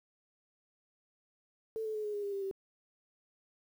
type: tone with pitch steps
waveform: sine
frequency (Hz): 443.1 / 434.7 / 426.5 / 418.5 / 410.6 / 402.8 / 395.2 / 387.8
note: A4 / A4 / G#4 / G#4 / G#4 / G4 / G4 / G4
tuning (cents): +12 / -21 / +46 / +13 / -20 / +47 / +14 / -19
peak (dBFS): -34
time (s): 1.76-2.512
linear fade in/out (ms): 0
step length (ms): 94
effects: 10-bit